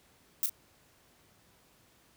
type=noise with echo; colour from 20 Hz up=violet; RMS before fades=-28 dBFS; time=0.43-0.46 s; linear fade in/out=0 ms; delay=35 ms; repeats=1; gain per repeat=-8 dB; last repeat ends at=0.495 s; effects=pink hiss -64 dBFS RMS until 2.16 s + high-pass 60 Hz 12 dB/octave